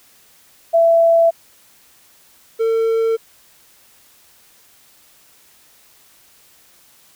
sine / triangle tone pair in turn, 667 / 451.6 Hz, E5 / A4, +20 / +45 cents, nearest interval perfect fifth, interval 675 cents, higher first, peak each -9 / -12 dBFS, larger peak first, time 0.73-1.31 / 2.59-3.17 s, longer neither, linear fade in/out 20 ms, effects white hiss -51 dBFS RMS until 7.15 s

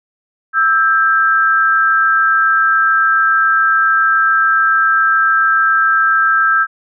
sine tone pair together, 1316 / 1588.9 Hz, E6 / G6, -3 / +23 cents, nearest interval minor third, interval 326 cents, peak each -12 dBFS, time 0.53-6.67 s, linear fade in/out 50 ms, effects none

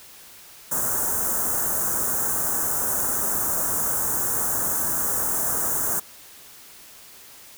white band-stop noise, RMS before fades -24 dBFS, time 0.71-6 s, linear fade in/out 10 ms, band 1600 to 6400 Hz, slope 48 dB/octave, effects white hiss -46 dBFS RMS until 7.57 s

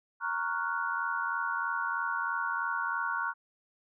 sine chord, Gb major seventh, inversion first, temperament equal, 932.3 / 1108.7 / 1396.9 / 1480 Hz, Bb5 / Db6 / F6 / Gb6, 0 / 0 / 0 / 0 cents, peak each -36 / -35 / -35 / -34 dBFS, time 0.2-3.34 s, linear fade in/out 50 ms, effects none

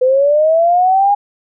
sine linear sweep, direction up, 501 to 821 Hz, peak -8 dBFS, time 0.01-1.15 s, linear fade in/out 10 ms, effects none

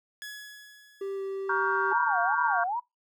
sawtooth tone with exponential decay, 1689 Hz, G#6, 29 cents sharp, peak -33 dBFS, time 0.22-1.79 s, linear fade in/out 0 ms, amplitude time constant 340 ms
triangle tone with pitch glide, 392 to 388.8 Hz, G4 to G4, 0 to -14 cents, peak -29 dBFS, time 1.01-1.93 s, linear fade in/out 5 ms, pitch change -14 cents, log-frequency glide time 1.15-1.21 s
sine chord, G half-diminished seventh, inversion first, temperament just, 940.8 / 1128.9 / 1411.2 / 1568 Hz, Bb5 / Db6 / F6 / G6, +16 / +31 / +18 / 0 cents, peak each -30 dBFS, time 1.49-2.64 s, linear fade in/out 5 ms
sine tone with vibrato, 826 Hz, G#5, 10 cents flat, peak -27 dBFS, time 1.91-2.8 s, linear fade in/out 10 ms, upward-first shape sine, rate 2.5 Hz, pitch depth 300 cents each way
effects noise-tail reverb RT60 0.2 s tail -25 dB re dry

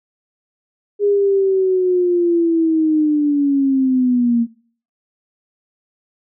sine linear sweep, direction down, 411.2 to 230 Hz, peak -12 dBFS, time 0.99-4.47 s, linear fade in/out 50 ms, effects noise-tail reverb RT60 0.5 s tail -21 dB re dry

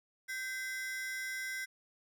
45% pulse ring-modulated tone, 1800 Hz, A6, 39 cents sharp, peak -34 dBFS, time 0.28-1.66 s, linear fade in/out 20 ms, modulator 240 Hz, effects none

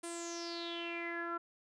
sawtooth tone with low-pass filter sweep, 340 Hz, F4, 46 cents flat, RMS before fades -41 dBFS, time 0.03-1.38 s, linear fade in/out 10 ms, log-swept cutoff 9400 to 1300 Hz, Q 8.1, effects none

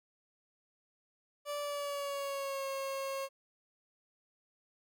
30% pulse tone with pitch glide, 582 to 543 Hz, D5 to C#5, -16 to -36 cents, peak -33 dBFS, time 1.45-3.29 s, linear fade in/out 50 ms, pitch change -120 cents, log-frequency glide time 1.6-2.66 s, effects none

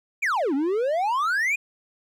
triangle exponential two-way sweep, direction down then up, 2509 to 262 to 2509 Hz, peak -19 dBFS, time 0.22-1.56 s, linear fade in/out 10 ms, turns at 0.54 s, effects none

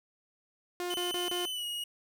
sawtooth tone bursts, 354.9 Hz, F4, 28 cents sharp, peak -29 dBFS, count 4, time 0.8-1.453 s, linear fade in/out 0 ms, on 140 ms, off 31 ms
45% pulse tone with pitch glide, 3032 to 2887 Hz, F#7 to F#7, +42 to -43 cents, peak -34 dBFS, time 0.9-1.84 s, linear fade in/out 5 ms, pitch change -85 cents, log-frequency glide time 1.51-1.65 s
effects none

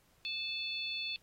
harmonic tone, 874 Hz, A5, 12 cents flat, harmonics 3 / 4 / 5, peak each -39 / -40 / -41 dBFS, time 0.25-1.16 s, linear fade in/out 0 ms, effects pink hiss -69 dBFS RMS until 1.22 s + AAC 48 kbps

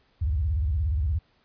sine tone with vibrato, 74.4 Hz, D2, 23 cents sharp, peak -22 dBFS, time 0.21-1.19 s, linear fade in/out 10 ms, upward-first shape square, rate 17 Hz, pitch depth 260 cents each way, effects pink hiss -65 dBFS RMS until 1.44 s + resampled to 11025 Hz

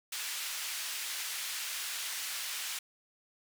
pink band-pass noise, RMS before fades -38 dBFS, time 0.12-2.79 s, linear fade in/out 5 ms, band 2100 to 16000 Hz, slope 12 dB/octave, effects none

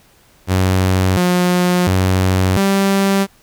sawtooth tone with pitch steps, 93.4 / 179 / 93.4 / 196 Hz, F#2 / F3 / F#2 / G3, +17 / +43 / +17 / 0 cents, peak -8 dBFS, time 0.47-3.27 s, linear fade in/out 50 ms, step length 700 ms, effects pink hiss -51 dBFS RMS until 3.42 s

